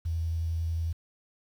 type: tone with vibrato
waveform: sine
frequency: 82.41 Hz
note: E2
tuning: in tune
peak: -27 dBFS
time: 0.05-0.93 s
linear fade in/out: 10 ms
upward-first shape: square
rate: 11 Hz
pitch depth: 10 cents each way
effects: 9-bit